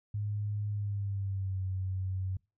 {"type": "tone with pitch glide", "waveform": "sine", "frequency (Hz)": [103.83, 94.12], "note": ["G#2", "F#2"], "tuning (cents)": [0, 30], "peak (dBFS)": -31, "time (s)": [0.14, 2.37], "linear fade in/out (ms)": 5, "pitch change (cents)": -170, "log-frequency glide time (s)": [0.7, 1.63], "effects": ["noise-tail reverb RT60 0.3 s tail -26 dB re dry"]}